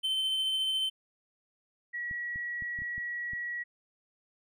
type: tone with tremolo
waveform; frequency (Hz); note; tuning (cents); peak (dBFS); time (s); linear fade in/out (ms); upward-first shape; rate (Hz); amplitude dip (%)
triangle; 3083; G7; -29; -25; 0.03-0.9; 20; triangle; 14; 25
type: tone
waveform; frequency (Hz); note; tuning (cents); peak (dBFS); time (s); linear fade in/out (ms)
sine; 1922; B6; -48; -33; 1.93-3.64; 20
type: clicks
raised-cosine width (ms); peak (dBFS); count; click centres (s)
5; -35; 7; 2.112 / 2.359 / 2.623 / 2.789 / 2.82 / 2.98 / 3.334
effects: none